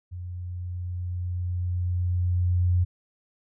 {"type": "tone with level ramp", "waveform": "sine", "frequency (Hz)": 89.2, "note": "F2", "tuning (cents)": 37, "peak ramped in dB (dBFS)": [-33, -18], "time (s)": [0.11, 2.85], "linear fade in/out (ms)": 20, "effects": []}